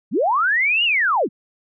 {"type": "linear two-way sweep", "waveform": "sine", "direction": "up then down", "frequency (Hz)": [146.83, 2929, 146.83], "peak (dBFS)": -15, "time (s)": [0.11, 1.29], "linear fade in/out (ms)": 50, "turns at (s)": 0.84, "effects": []}